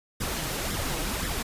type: noise with flanger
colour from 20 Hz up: pink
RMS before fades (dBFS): -30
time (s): 0.2-1.43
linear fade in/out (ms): 10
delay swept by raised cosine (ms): 0.54 to 6.44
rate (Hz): 1.9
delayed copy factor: +0.6
effects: resampled to 32000 Hz